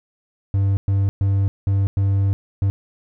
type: tone bursts at uneven times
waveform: triangle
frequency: 98.3 Hz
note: G2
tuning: 5 cents sharp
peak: -13 dBFS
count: 6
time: 0.54-0.77 / 0.88-1.09 / 1.21-1.48 / 1.67-1.87 / 1.97-2.33 / 2.62-2.7 s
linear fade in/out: 0 ms
effects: none